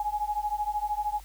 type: beating tone pair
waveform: sine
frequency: 830.6 / 843.6 Hz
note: G#5 / G#5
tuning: 0 / +27 cents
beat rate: 13 Hz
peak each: -30 dBFS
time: 0-1.2 s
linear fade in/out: 2 ms
effects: added 50 Hz sine -45 dBFS peak until 1.24 s + white hiss -54 dBFS RMS until 1.24 s